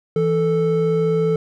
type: tone pair together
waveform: triangle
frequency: 164.81 / 440 Hz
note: E3 / A4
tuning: 0 / 0 cents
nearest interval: octave + perfect fourth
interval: 1700 cents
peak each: -18 / -15 dBFS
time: 0.16-1.36 s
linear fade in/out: 2 ms
effects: none